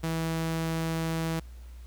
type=tone; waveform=sawtooth; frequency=163 Hz; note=E3; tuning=19 cents flat; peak=-24 dBFS; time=0.03-1.4 s; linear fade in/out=10 ms; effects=added 60 Hz sine -42 dBFS peak until 1.86 s + pink hiss -60 dBFS RMS until 1.86 s